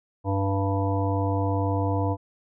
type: harmonic tone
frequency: 98 Hz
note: G2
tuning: in tune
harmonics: 1 / 3 / 5 / 7 / 9 / 10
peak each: -24 / -29 / -31 / -32 / -34 / -34 dBFS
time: 0.24-2.17 s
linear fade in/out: 50 ms
effects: none